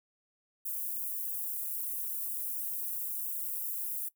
white high-pass noise, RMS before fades -36 dBFS, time 0.65-4.09 s, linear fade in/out 10 ms, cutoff 11000 Hz, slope 24 dB/octave, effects noise-tail reverb RT60 0.1 s tail -19 dB re dry

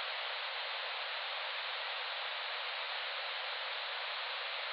white band-pass noise, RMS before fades -40 dBFS, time 0-4.72 s, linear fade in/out 0 ms, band 490 to 4200 Hz, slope 96 dB/octave, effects none

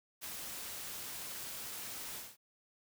white noise with ADSR envelope, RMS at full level -42 dBFS, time 0.21-2.37 s, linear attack 34 ms, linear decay 12 ms, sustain -2 dB, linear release 210 ms, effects none

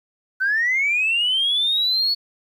sine linear sweep, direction up, 1500 to 4435 Hz, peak -16 dBFS, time 0.4-2.15 s, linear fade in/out 20 ms, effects tanh soft clip ceiling -13 dBFS + 9-bit

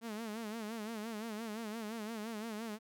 sawtooth tone with vibrato, 220 Hz, A3, in tune, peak -36 dBFS, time 0.01-2.79 s, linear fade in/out 50 ms, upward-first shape sine, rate 5.8 Hz, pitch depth 100 cents each way, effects none

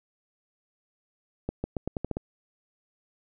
accelerating click train, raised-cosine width 2 ms, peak -16 dBFS, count 8, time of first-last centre 1.49-2.169 s, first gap 150 ms, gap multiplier 0.85, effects none

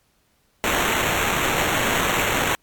white noise with sample-and-hold, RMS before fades -21 dBFS, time 0.64-2.55 s, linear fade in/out 0 ms, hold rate 4900 Hz, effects pink hiss -64 dBFS RMS until 2.62 s + MP3 96 kbps

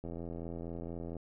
click train, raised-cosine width 2 ms, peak -29 dBFS, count 96, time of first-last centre 0.04-1.167 s, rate 84.3 Hz, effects none

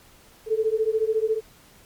sine beating tone pair, 432.8 / 446.8 Hz, A4 / A4, -29 / +27 cents, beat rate 14 Hz, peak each -23 dBFS, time 0.46-1.41 s, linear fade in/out 50 ms, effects pink hiss -53 dBFS RMS until 1.85 s + MP3 96 kbps

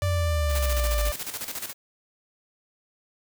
sine exponential sweep, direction down, 94.7 to 51 Hz, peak -22 dBFS, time 0.02-1.11 s, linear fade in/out 10 ms
sawtooth tone with pitch glide, 587.3 to 591.7 Hz, D5 to D5, 0 to +13 cents, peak -25 dBFS, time 0.02-1.12 s, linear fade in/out 0 ms, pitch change +13 cents, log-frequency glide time 0.24-0.29 s
white noise with tremolo, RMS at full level -32 dBFS, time 0.48-1.74 s, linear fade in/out 50 ms, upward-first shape square, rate 14 Hz, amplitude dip 65%
effects none

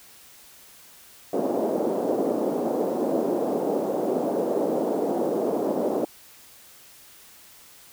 white band-pass noise, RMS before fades -25 dBFS, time 1.33-6.05 s, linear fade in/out 5 ms, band 240 to 590 Hz, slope 24 dB/octave, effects white hiss -50 dBFS RMS until 7.92 s

